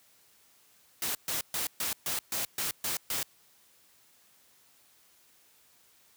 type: noise bursts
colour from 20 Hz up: white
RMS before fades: -32 dBFS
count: 9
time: 1.02-3.23 s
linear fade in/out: 2 ms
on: 130 ms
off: 130 ms
effects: white hiss -63 dBFS RMS until 6.16 s + high-pass 60 Hz 12 dB/octave